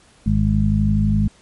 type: harmonic tone with a mistuned harmonic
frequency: 51.91 Hz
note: G#1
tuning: in tune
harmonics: 1 / 2 / 3 / 4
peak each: -20 / -19 / -22 / -18 dBFS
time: 0.26-1.28 s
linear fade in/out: 5 ms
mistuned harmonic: 1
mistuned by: -18 cents
effects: pink hiss -52 dBFS RMS until 1.41 s + MP3 48 kbps